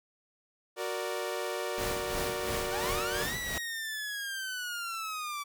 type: chord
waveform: sawtooth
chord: Gb augmented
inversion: none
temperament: equal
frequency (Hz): 370 / 466.2 / 587.3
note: Gb4 / Bb4 / D5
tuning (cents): 0 / 0 / 0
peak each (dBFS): -33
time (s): 0.76-3.27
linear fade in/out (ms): 50
type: noise with tremolo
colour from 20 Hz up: pink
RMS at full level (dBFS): -35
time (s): 1.78-3.58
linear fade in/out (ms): 0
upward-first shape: sine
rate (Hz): 2.9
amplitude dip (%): 65
type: linear two-way sweep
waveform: sawtooth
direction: up then down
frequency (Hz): 698.5 to 1975.5 to 1147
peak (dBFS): -31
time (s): 2.7-5.44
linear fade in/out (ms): 20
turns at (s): 3.36
effects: none